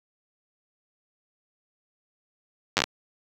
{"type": "slowing click train", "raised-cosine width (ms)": 0.2, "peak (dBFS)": -3, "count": 6, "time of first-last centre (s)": [2.77, 2.84], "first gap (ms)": 9, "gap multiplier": 1.22, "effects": ["high-pass 80 Hz 12 dB/octave", "7-bit"]}